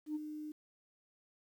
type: tone with ADSR envelope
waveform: sine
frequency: 303.9 Hz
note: D#4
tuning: 41 cents flat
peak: -32 dBFS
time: 0.06-0.52 s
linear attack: 93 ms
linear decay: 25 ms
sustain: -9 dB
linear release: 6 ms
effects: tanh soft clip ceiling -31 dBFS + 11-bit